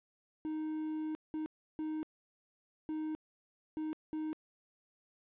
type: tone bursts at uneven times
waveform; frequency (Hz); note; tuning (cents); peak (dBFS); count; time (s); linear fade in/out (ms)
triangle; 311.1; D#4; 0; -33; 6; 0.45-1.15 / 1.34-1.46 / 1.79-2.03 / 2.89-3.15 / 3.77-3.93 / 4.13-4.33; 0
effects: resampled to 8000 Hz + 12-bit